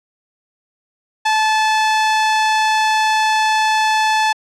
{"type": "tone", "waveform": "sawtooth", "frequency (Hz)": 869, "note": "A5", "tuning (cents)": -22, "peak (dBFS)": -9, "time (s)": [1.25, 4.33], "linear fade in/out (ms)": 10, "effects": ["low-pass 6000 Hz 12 dB/octave"]}